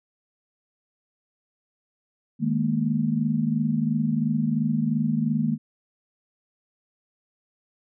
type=chord; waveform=sine; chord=D# suspended fourth; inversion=none; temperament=equal with one note detuned; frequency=155.56 / 210.2 / 233.1 Hz; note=D#3 / G#3 / A#3; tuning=0 / +21 / 0 cents; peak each=-26 / -26 / -24 dBFS; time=2.39-5.58 s; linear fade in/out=50 ms; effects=none